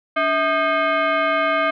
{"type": "tone with frequency modulation", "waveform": "sine", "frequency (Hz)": 287.3, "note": "D4", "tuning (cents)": -38, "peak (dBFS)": -16, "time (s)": [0.16, 1.71], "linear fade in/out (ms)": 10, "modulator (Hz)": 935, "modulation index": 2, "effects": []}